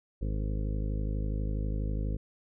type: harmonic tone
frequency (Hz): 52.2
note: G#1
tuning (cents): +10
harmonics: 1 / 2 / 3 / 4 / 5 / 6 / 8 / 9 / 10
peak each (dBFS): -30 / -36 / -40 / -42 / -44 / -46 / -48 / -49 / -50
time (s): 0.21-2.17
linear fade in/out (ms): 10
effects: none